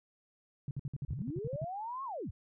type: tone bursts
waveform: sine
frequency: 138.59 Hz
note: C#3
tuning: in tune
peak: -34 dBFS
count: 12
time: 0.68-1.645 s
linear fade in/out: 2 ms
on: 30 ms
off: 55 ms
type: linear two-way sweep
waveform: sine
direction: up then down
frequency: 41.2 to 1108.7 to 41.2 Hz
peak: -37 dBFS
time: 1.08-2.31 s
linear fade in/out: 10 ms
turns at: 2.04 s
effects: none